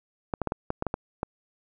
clicks, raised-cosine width 1 ms, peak -13 dBFS, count 9, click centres 0.338 / 0.417 / 0.473 / 0.521 / 0.704 / 0.824 / 0.867 / 0.941 / 1.231 s, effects none

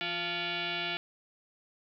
sine tone with frequency modulation, 352.3 Hz, F4, 15 cents sharp, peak -31 dBFS, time 0.01-0.97 s, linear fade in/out 0 ms, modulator 521 Hz, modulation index 6.5, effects none

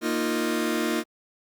sawtooth chord, Bb suspended fourth, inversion none, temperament just, 233.1 / 310.8 / 349.6 Hz, Bb3 / Eb4 / F4, 0 / -2 / +2 cents, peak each -24 dBFS, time 0.01-1.04 s, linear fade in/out 50 ms, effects Opus 48 kbps

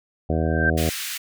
harmonic tone, 80.2 Hz, E2, 47 cents flat, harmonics 1 / 2 / 3 / 4 / 5 / 6 / 7 / 8 / 9, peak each -23 / -26 / -28 / -29 / -30 / -31 / -31 / -32 / -33 dBFS, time 0.29-0.9 s, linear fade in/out 10 ms
sine tone with exponential growth, 1568 Hz, G6, in tune, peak -15 dBFS, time 0.32-0.7 s, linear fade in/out 5 ms, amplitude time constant 82 ms
pink high-pass noise, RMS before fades -30 dBFS, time 0.77-1.18 s, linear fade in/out 10 ms, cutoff 1700 Hz, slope 24 dB/octave
effects none

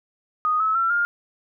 sine tone with pitch steps, 1242 / 1295.5 / 1351.3 / 1409.5 Hz, D#6 / E6 / E6 / F6, -3 / -30 / +43 / +16 cents, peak -18 dBFS, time 0.45-1.05 s, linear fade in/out 0 ms, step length 150 ms, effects none

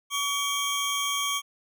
25% pulse tone pair together, 1134 / 3207 Hz, C#6 / G7, +39 / +39 cents, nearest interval octave + tritone, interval 1800 cents, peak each -25 / -25 dBFS, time 0.1-1.42 s, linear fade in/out 50 ms, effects none

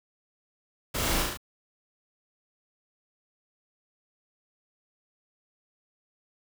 pink noise with echo, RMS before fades -30 dBFS, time 0.94-1.23 s, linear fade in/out 10 ms, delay 36 ms, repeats 4, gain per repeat -2 dB, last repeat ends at 1.374 s, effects none

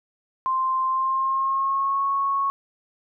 sine tone with pitch glide, 1046.5 to 1103 Hz, C6 to C#6, 0 to -9 cents, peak -20 dBFS, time 0.46-2.5 s, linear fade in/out 0 ms, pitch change +91 cents, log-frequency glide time 0.85-2.04 s, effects none

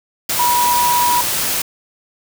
sine tone in noise, 970 Hz, B5, 31 cents flat, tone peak -13 dBFS, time 0.39-1.21 s, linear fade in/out 5 ms, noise white, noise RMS -19 dBFS, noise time 0.29-1.62 s, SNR +3 dB, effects none

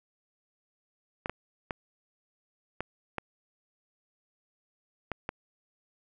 clicks, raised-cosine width 0.5 ms, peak -17 dBFS, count 7, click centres 1.259 / 1.296 / 1.708 / 2.806 / 3.183 / 5.117 / 5.291 s, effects none

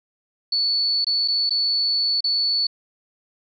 sine tone with dropouts, 4447 Hz, C#8, 5 cents sharp, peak -18 dBFS, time 0.52-2.67 s, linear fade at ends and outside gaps 5 ms, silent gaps 1.046-1.067 / 1.278-1.282 / 1.495-1.506 / 2.207-2.241 s, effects none

